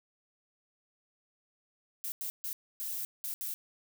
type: noise bursts at uneven times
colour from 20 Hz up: violet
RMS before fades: -37 dBFS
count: 6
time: 2.04-2.12 / 2.21-2.3 / 2.44-2.53 / 2.8-3.05 / 3.24-3.34 / 3.41-3.54 s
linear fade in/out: 0 ms
effects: none

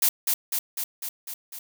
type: noise with echo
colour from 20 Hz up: blue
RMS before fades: -20 dBFS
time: 0.02-0.09 s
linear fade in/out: 5 ms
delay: 250 ms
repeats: 6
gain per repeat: -3 dB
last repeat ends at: 1.59 s
effects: none

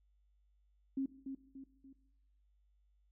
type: tone with echo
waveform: sine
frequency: 269.6 Hz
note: C#4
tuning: 48 cents flat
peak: -33 dBFS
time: 0.97-1.06 s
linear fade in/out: 5 ms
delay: 290 ms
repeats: 3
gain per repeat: -7 dB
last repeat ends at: 1.93 s
effects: noise-tail reverb RT60 0.8 s tail -17 dB re dry + added 50 Hz sine -69 dBFS peak until 3.11 s

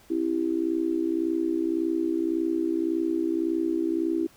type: tone with amplitude modulation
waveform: sine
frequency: 329 Hz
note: E4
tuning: 3 cents flat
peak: -19 dBFS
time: 0.1-4.27 s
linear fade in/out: 10 ms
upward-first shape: sine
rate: 61.8 Hz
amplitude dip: 90%
effects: pink hiss -56 dBFS RMS until 4.36 s

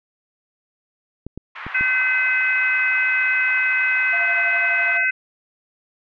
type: clicks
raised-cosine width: 3 ms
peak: -19 dBFS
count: 4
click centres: 1.266 / 1.376 / 1.666 / 1.81 s
type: band-pass noise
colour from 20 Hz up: pink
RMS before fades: -34 dBFS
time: 1.55-4.98 s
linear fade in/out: 10 ms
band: 1000 to 2300 Hz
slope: 24 dB/octave
type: harmonic tone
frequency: 511 Hz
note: C5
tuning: 41 cents flat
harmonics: 3 / 4 / 5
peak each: -20 / -21 / -22 dBFS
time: 1.74-5.11 s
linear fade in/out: 10 ms
type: tone with tremolo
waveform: sine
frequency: 690 Hz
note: F5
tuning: 21 cents flat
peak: -26 dBFS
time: 4.12-5.05 s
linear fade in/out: 20 ms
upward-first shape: triangle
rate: 12 Hz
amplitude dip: 75%
effects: none

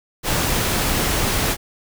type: noise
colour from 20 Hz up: pink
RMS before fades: -20 dBFS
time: 0.23-1.57 s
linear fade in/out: 50 ms
effects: none

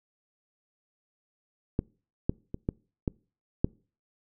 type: clicks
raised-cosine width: 3 ms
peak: -12 / -11 / -21 / -14 / -14 / -9 dBFS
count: 6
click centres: 1.791 / 2.295 / 2.544 / 2.689 / 3.078 / 3.645 s
effects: noise-tail reverb RT60 0.4 s tail -26 dB re dry

